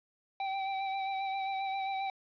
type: tone with vibrato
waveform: square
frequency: 776 Hz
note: G5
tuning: 18 cents flat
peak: -33 dBFS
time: 0.4-2.1 s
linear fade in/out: 2 ms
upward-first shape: sine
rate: 7.5 Hz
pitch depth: 25 cents each way
effects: resampled to 11025 Hz + 10-bit